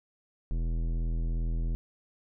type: tone with tanh clipping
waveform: sine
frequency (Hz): 41.36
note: E1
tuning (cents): +7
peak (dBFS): -29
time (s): 0.51-1.75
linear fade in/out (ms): 0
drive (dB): 15
effects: none